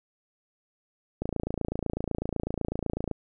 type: click train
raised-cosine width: 2 ms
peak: -16 dBFS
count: 54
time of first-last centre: 1.22-3.113 s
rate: 28 Hz
effects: none